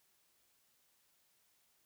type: silence
effects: white hiss -74 dBFS RMS until 1.85 s